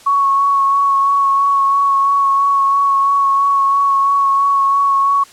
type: tone with vibrato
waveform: sine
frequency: 1108.7 Hz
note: C#6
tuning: in tune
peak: -10 dBFS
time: 0.06-5.24 s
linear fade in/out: 10 ms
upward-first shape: sine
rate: 3 Hz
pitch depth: 17 cents each way
effects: white hiss -42 dBFS RMS until 5.32 s + low-pass 9000 Hz 12 dB/octave